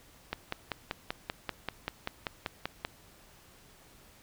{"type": "click train", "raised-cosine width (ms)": 0.3, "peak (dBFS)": -16, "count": 14, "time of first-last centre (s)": [0.33, 2.849], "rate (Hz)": 5.16, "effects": ["pink hiss -58 dBFS RMS until 4.22 s"]}